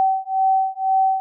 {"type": "beating tone pair", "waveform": "sine", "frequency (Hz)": [765, 767], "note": ["G5", "G5"], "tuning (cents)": [-42, -38], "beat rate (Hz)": 2, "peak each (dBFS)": -19, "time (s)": [0, 1.2], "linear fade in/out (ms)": 0, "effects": []}